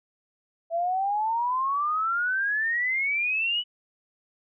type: exponential sweep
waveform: sine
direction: up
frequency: 659.3 to 2983 Hz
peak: -23 dBFS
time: 0.7-3.64 s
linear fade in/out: 50 ms
effects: none